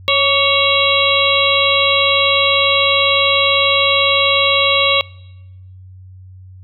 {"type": "harmonic tone with a mistuned harmonic", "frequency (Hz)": 553, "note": "C#5", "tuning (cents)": -4, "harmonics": [1, 2, 4, 5, 6, 7], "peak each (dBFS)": [-18, -18, -18, -18, -18, -18], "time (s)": [0.08, 5.01], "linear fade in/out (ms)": 0, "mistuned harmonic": 2, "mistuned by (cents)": 44, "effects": ["noise-tail reverb RT60 1.0 s tail -24 dB re dry", "added 93 Hz sine -35 dBFS peak until 6.63 s"]}